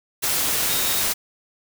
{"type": "tone in noise", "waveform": "sine", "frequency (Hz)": 3729, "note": "A#7", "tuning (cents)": 0, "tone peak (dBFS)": -30, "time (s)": [0.68, 1.03], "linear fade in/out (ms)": 20, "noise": "white", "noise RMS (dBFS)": -22, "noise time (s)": [0.22, 1.14], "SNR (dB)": -11, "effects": []}